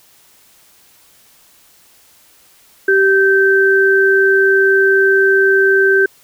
sine tone pair together, 388.8 / 1554 Hz, G4 / G6, -14 / -16 cents, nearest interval 2 octaves, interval 2398 cents, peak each -11 dBFS, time 2.88-6.06 s, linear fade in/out 5 ms, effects white hiss -49 dBFS RMS until 6.23 s

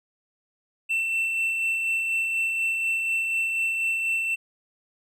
triangle tone with tremolo, 2684 Hz, E7, 31 cents sharp, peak -20 dBFS, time 0.89-4.36 s, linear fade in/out 20 ms, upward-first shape sine, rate 4.1 Hz, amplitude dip 30%, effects none

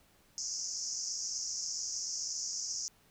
pink band-pass noise, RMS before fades -38 dBFS, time 0.38-2.88 s, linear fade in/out 0 ms, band 5100 to 6900 Hz, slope 96 dB/octave, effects pink hiss -66 dBFS RMS until 3.1 s

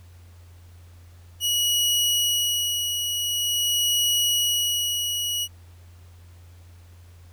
sawtooth tone with tremolo, 2914 Hz, F#7, 27 cents flat, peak -16 dBFS, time 1.4-5.48 s, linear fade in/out 50 ms, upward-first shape sine, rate 0.46 Hz, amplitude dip 45%, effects added 87 Hz sine -45 dBFS peak until 7.32 s + pink hiss -58 dBFS RMS until 7.32 s

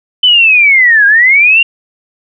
sine linear two-way sweep, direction down then up, 3051 to 1600 to 2805 Hz, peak -3 dBFS, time 0.23-1.63 s, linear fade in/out 5 ms, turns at 1.06 s, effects none

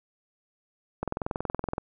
click train, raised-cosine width 1 ms, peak -15 dBFS, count 17, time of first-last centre 1.03-1.781 s, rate 21.3 Hz, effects none

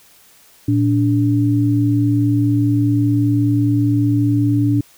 sine tone pair together, 114.9 / 289.9 Hz, A#2 / D4, -25 / -22 cents, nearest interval octave + major third, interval 1603 cents, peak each -15 dBFS, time 0.68-4.81 s, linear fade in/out 5 ms, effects white hiss -49 dBFS RMS until 4.97 s

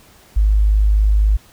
sine tone, 51.91 Hz, G#1, in tune, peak -10 dBFS, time 0.36-1.37 s, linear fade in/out 10 ms, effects pink hiss -48 dBFS RMS until 1.52 s

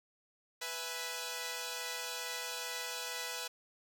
5% pulse chord, E major, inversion second, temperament equal, 493.9 / 659.3 / 830.6 Hz, B4 / E5 / G#5, 0 / 0 / 0 cents, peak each -29 / -33 / -33 dBFS, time 0.61-3.48 s, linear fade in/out 10 ms, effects none

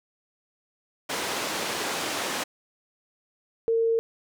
pink band-pass noise, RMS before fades -30 dBFS, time 1.09-2.44 s, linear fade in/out 10 ms, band 340 to 8800 Hz, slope 12 dB/octave
sine tone, 455.9 Hz, A#4, 39 cents flat, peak -20 dBFS, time 3.68-3.99 s, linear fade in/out 0 ms
effects none

